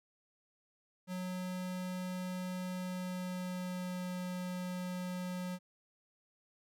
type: tone with pitch glide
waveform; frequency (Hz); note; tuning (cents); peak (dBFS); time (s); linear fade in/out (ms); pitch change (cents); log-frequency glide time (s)
square; 183 to 181.32; F#3 to F#3; -19 to -35; -38; 1.07-5.59; 50; -16; 2.76-4.08
effects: none